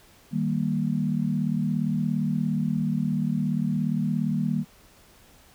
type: chord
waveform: sine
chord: Eb major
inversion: none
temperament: equal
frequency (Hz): 155.56 / 196 / 233.1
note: Eb3 / G3 / Bb3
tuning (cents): 0 / 0 / 0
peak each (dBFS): -27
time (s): 0.31-4.65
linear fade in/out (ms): 50
effects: pink hiss -55 dBFS RMS until 5.54 s